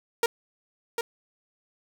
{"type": "tone with echo", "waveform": "sawtooth", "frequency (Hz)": 466.2, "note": "A#4", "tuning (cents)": 0, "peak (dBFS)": -16, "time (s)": [0.23, 0.26], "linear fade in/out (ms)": 2, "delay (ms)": 750, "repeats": 1, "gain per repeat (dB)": -6, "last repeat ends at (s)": 1.01, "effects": []}